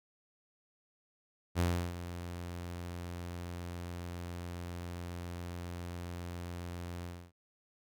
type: tone with ADSR envelope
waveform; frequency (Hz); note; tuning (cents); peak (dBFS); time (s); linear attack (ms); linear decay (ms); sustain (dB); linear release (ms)
sawtooth; 87.31; F2; 0; -23; 1.55-7.32; 44; 330; -13; 280
effects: none

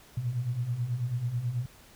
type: beating tone pair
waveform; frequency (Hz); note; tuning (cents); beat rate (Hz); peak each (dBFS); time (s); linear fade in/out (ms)
sine; 115 / 124.2; A#2 / B2; -23 / +10; 9.2; -35 / -29; 0.17-1.66; 5
effects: pink hiss -55 dBFS RMS until 1.95 s

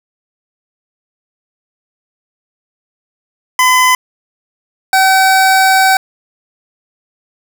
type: tone pair in turn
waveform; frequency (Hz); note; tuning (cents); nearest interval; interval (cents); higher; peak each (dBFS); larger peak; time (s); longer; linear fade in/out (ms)
25% pulse; 1014 / 764; B5 / G5; +45 / -45; perfect fourth; 490; first; -3; neither; 3.59-3.95 / 4.93-5.97; second; 2
effects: none

